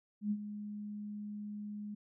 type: tone with ADSR envelope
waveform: sine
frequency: 208.1 Hz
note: G#3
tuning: 4 cents sharp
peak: -29 dBFS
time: 0.21-1.95 s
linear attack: 100 ms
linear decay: 57 ms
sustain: -11 dB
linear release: 10 ms
effects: none